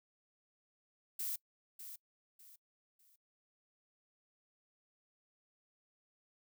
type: noise with echo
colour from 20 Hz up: violet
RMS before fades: -39 dBFS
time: 1.19-1.36 s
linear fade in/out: 5 ms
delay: 600 ms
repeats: 3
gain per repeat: -10 dB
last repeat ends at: 3.16 s
effects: noise-tail reverb RT60 0.1 s tail -23 dB re dry